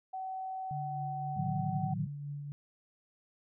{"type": "tone", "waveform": "sine", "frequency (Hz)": 757, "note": "F#5", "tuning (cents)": 39, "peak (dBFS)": -36, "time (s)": [0.13, 1.94], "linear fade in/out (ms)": 10}
{"type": "tone with tremolo", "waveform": "sine", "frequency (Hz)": 144, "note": "D3", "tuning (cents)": -34, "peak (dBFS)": -36, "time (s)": [0.71, 2.52], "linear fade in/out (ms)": 0, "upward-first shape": "triangle", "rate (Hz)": 3.9, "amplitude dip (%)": 35}
{"type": "chord", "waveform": "sine", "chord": "A diminished seventh", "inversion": "none", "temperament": "equal", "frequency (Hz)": [110, 130.81, 155.56, 185], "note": ["A2", "C3", "Eb3", "Gb3"], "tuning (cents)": [0, 0, 0, 0], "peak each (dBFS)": [-39, -42, -36, -37], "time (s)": [1.36, 2.07], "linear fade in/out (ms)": 10}
{"effects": []}